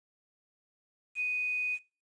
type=tone with quantisation; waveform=sine; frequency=2489 Hz; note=D#7; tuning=in tune; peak=-29 dBFS; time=1.15-1.79 s; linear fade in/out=50 ms; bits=9; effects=noise-tail reverb RT60 0.3 s tail -19 dB re dry + resampled to 22050 Hz